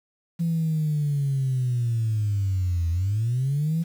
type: linear two-way sweep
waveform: sine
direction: down then up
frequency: 169.4 to 82.41 to 169.4 Hz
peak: -20 dBFS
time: 0.39-3.84 s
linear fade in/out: 20 ms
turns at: 2.9 s
effects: tanh soft clip ceiling -17 dBFS + 8-bit